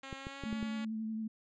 5% pulse tone with pitch glide, 269.9 to 281.8 Hz, C#4 to C#4, -46 to +29 cents, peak -33 dBFS, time 0.03-0.85 s, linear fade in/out 5 ms, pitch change +75 cents, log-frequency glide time 0.16-0.55 s
clicks, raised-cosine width 3 ms, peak -28 dBFS, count 5, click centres 0.128 / 0.269 / 0.437 / 0.528 / 0.628 s
sine tone with vibrato, 220 Hz, A3, in tune, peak -35 dBFS, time 0.45-1.28 s, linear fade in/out 10 ms, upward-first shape sine, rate 11 Hz, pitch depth 22 cents each way
effects resampled to 16000 Hz

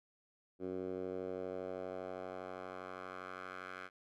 10% pulse tone with band-pass filter sweep, 92.5 Hz, F#2, in tune, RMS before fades -44 dBFS, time 0.59-3.9 s, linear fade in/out 50 ms, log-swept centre 350 to 1600 Hz, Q 1.9, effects none

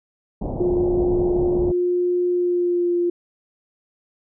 pink low-pass noise, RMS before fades -26 dBFS, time 0.41-1.72 s, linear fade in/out 10 ms, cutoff 800 Hz, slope 48 dB/octave
sine tone with pitch glide, 355.9 to 348.8 Hz, F4 to F4, +33 to -2 cents, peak -17 dBFS, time 0.6-3.1 s, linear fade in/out 5 ms, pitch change -35 cents, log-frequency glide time 2.29-2.96 s
effects none

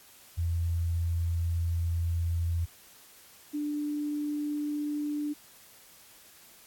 sine tone pair in turn, 84.5 / 295.4 Hz, E2 / D4, +43 / +10 cents, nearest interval octave + minor seventh, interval 2167 cents, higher second, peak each -26 / -29 dBFS, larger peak first, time 0.37-2.66 / 3.53-5.34 s, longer first, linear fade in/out 20 ms, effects white hiss -55 dBFS RMS until 6.66 s + AAC 64 kbps

